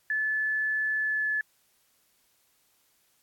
sine tone with pitch glide, 1733 to 1723 Hz, A6 to A6, -27 to -37 cents, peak -25 dBFS, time 0.1-1.41 s, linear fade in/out 2 ms, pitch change -10 cents, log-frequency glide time 0.96-1.28 s, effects white hiss -68 dBFS RMS until 3.22 s + AAC 64 kbps

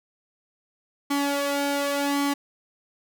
sawtooth tone with flanger, 283.2 Hz, C#4, 37 cents sharp, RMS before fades -25 dBFS, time 1.1-2.34 s, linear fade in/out 10 ms, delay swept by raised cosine 0.93 to 2.23 ms, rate 0.89 Hz, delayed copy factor +0.65, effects none

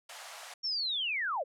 pink high-pass noise, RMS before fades -46 dBFS, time 0.09-0.54 s, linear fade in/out 5 ms, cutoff 590 Hz, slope 48 dB/octave
sine linear sweep, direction down, 5560 to 460.4 Hz, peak -30 dBFS, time 0.63-1.44 s, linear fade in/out 20 ms
effects low-pass 10000 Hz 12 dB/octave

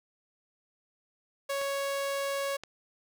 sawtooth tone, 555 Hz, C#5, 2 cents sharp, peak -26 dBFS, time 1.49-2.57 s, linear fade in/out 10 ms
clicks, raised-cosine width 0.2 ms, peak -24 dBFS, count 2, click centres 1.615 / 2.636 s
effects none

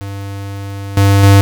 square tone with level steps, 99.2 Hz, G2, 21 cents sharp, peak -23 / -7 / -4 dBFS, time 0.01-1.41 s, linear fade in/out 0 ms, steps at 0.97 / 1.23 s, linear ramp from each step 2 ms, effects 7-bit

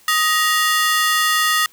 sawtooth ring-modulated tone, 1568 Hz, G6, in tune, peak -8 dBFS, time 0.08-1.66 s, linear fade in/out 2 ms, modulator 317 Hz, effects white hiss -51 dBFS RMS until 1.72 s

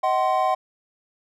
triangle chord, C diminished, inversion first, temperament just, 627.9 / 753.5 / 1046.5 Hz, Eb5 / Gb5 / C6, +16 / +31 / 0 cents, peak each -23 / -19 / -22 dBFS, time 0.03-0.55 s, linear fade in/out 10 ms, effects none

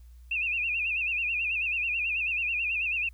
sine tone with vibrato, 2590 Hz, E7, 31 cents flat, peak -26 dBFS, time 0.31-3.09 s, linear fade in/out 5 ms, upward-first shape sine, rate 9.2 Hz, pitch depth 120 cents each way, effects added 60 Hz sine -47 dBFS peak until 3.13 s + white hiss -69 dBFS RMS until 3.13 s

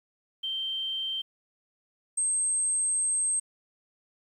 sine tone pair in turn, 3135 / 8369 Hz, G7 / C9, -1 / -1 cents, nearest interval octave + perfect fourth, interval 1700 cents, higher second, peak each -29 / -24 dBFS, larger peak second, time 0.43-1.22 / 2.17-3.4 s, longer second, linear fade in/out 10 ms, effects 10-bit

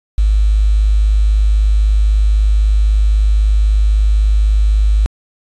sine tone with quantisation, 51.91 Hz, G#1, in tune, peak -8 dBFS, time 0.18-5.06 s, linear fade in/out 0 ms, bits 6, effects resampled to 22050 Hz

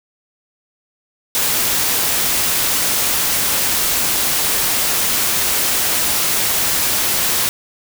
white noise, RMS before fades -17 dBFS, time 1.35-7.49 s, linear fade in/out 0 ms, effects none

